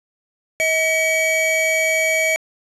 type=tone pair together; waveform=square; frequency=638.4 / 2275 Hz; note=D#5 / C#7; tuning=+44 / +44 cents; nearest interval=octave + minor seventh; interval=2200 cents; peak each=-21 / -18 dBFS; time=0.6-2.36 s; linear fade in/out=0 ms; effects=resampled to 24000 Hz + 7-bit